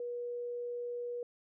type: tone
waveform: sine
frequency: 482.7 Hz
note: B4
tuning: 40 cents flat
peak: -36 dBFS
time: 0-1.23 s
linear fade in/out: 2 ms
effects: none